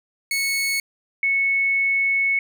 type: tone pair in turn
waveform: sawtooth / sine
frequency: 2205 / 2205 Hz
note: C#7 / C#7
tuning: -10 / -10 cents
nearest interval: unison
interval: 0 cents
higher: neither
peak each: -17 dBFS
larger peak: neither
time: 0.31-0.8 / 1.23-2.39 s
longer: second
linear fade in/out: 2 ms
effects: none